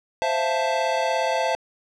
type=chord; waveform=square; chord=F major seventh; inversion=second; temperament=equal with one note detuned; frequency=523.3 / 661.5 / 698.5 / 880 Hz; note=C5 / E5 / F5 / A5; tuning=0 / +6 / 0 / 0 cents; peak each=-27 / -26 / -31 / -26 dBFS; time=0.22-1.55 s; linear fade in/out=0 ms; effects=low-pass 5000 Hz 12 dB/octave